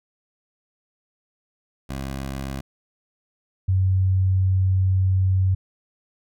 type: tone pair in turn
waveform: 15% pulse / sine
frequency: 67.4 / 94.23 Hz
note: C#2 / F#2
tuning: -48 / +32 cents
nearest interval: tritone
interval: 580 cents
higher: second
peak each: -22 / -16 dBFS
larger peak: second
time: 1.89-2.61 / 3.68-5.55 s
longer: second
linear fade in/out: 10 ms
effects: none